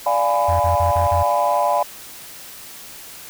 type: chord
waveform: sine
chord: D diminished seventh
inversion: none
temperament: equal with one note detuned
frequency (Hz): 587.3 / 698.5 / 830.6 / 999.2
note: D5 / F5 / Ab5 / Cb6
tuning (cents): 0 / 0 / 0 / +20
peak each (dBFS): -20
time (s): 0.06-1.83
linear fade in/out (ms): 5
type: tone bursts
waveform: sine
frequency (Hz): 86.6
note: F2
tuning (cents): -14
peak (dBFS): -18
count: 5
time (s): 0.48-1.232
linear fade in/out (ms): 10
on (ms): 120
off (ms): 38
effects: tanh soft clip ceiling -8 dBFS + white hiss -38 dBFS RMS until 3.29 s